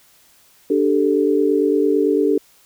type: chord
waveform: sine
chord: D suspended fourth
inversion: none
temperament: just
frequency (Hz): 293.7 / 391.6 / 440.5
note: D4 / G4 / A4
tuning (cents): 0 / -2 / +2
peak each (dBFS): -18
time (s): 0.7-2.38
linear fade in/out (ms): 5
effects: white hiss -53 dBFS RMS until 2.65 s